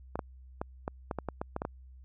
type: clicks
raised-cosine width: 1 ms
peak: -19 dBFS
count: 11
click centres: 0.156 / 0.192 / 0.615 / 0.879 / 1.112 / 1.187 / 1.287 / 1.415 / 1.564 / 1.619 / 1.651 s
effects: added 64 Hz sine -49 dBFS peak until 2.04 s